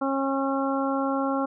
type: harmonic tone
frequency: 272 Hz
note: C#4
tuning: 33 cents flat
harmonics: 1 / 2 / 3 / 4 / 5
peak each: -26 / -29 / -31 / -32 / -33 dBFS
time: 0.01-1.46 s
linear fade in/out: 10 ms
effects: none